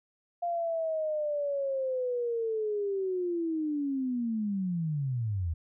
sine linear sweep, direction down, 698.5 to 77.2 Hz, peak -28 dBFS, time 0.42-5.54 s, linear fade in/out 10 ms, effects none

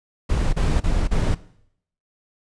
brown noise bursts, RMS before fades -19 dBFS, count 4, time 0.29-1.349 s, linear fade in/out 10 ms, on 240 ms, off 33 ms, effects noise-tail reverb RT60 0.7 s tail -18 dB re dry + resampled to 22050 Hz

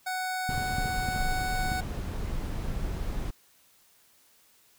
25% pulse tone, 743 Hz, F#5, 7 cents sharp, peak -26 dBFS, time 0.06-1.81 s, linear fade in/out 10 ms
brown noise, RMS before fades -32 dBFS, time 0.49-3.31 s, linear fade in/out 10 ms
clicks, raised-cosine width 5 ms, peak -19 dBFS, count 8, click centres 0.493 / 0.58 / 0.784 / 0.859 / 1.088 / 1.163 / 1.659 / 1.718 s
effects white hiss -62 dBFS RMS until 4.78 s

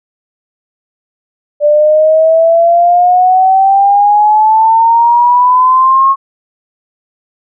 sine exponential sweep, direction up, 587.3 to 1092 Hz, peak -4 dBFS, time 1.6-6.16 s, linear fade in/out 50 ms, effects none

